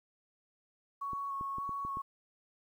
sine tone with vibrato, 1108.7 Hz, C#6, in tune, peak -35 dBFS, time 1.01-2.02 s, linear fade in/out 10 ms, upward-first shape square, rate 1.7 Hz, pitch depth 12 cents each way
clicks, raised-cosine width 3 ms, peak -33 dBFS, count 6, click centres 1.133 / 1.411 / 1.584 / 1.693 / 1.85 / 1.971 s
effects 11-bit

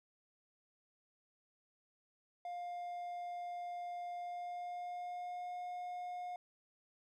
triangle tone with pitch glide, 705 to 716.5 Hz, F5 to F5, +16 to +44 cents, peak -39 dBFS, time 2.45-6.36 s, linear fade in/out 2 ms, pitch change +28 cents, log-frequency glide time 4.16-5.55 s, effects none

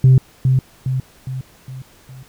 sine tone with echo, 130.4 Hz, C3, 5 cents flat, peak -4 dBFS, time 0.04-0.18 s, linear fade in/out 2 ms, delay 410 ms, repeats 5, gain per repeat -6 dB, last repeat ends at 2.23 s, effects tanh soft clip ceiling -4 dBFS + pink hiss -49 dBFS RMS until 2.28 s

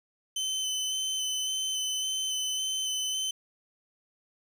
25% pulse tone with vibrato, 3051 Hz, G7, 48 cents flat, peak -25 dBFS, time 0.36-3.31 s, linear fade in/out 5 ms, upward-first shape square, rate 1.8 Hz, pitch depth 10 cents each way, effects none

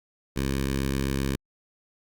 10% pulse tone with notch filter, 67.7 Hz, C#2, 40 cents flat, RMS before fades -27 dBFS, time 0.36-1.36 s, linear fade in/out 5 ms, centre 780 Hz, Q 1, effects Opus 48 kbps

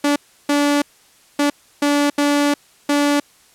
sawtooth tone bursts at uneven times, 288.9 Hz, D4, 28 cents flat, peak -10 dBFS, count 6, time 0.04-0.16 / 0.49-0.82 / 1.39-1.5 / 1.82-2.1 / 2.18-2.54 / 2.89-3.2 s, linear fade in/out 5 ms, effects white hiss -52 dBFS RMS until 3.54 s + low-pass 11000 Hz 12 dB/octave

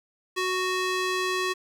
square tone with band-pass filter, 370 Hz, F#4, in tune, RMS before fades -27 dBFS, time 0.36-1.54 s, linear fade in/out 20 ms, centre 2600 Hz, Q 0.51, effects 8-bit

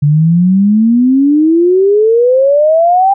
sine exponential sweep, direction up, 142.6 to 800 Hz, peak -5 dBFS, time 0.02-3.14 s, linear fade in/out 10 ms, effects none

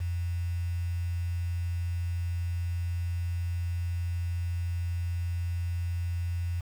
sine tone with quantisation, 86.8 Hz, F2, 10 cents flat, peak -28 dBFS, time 0-6.61 s, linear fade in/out 10 ms, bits 8, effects none

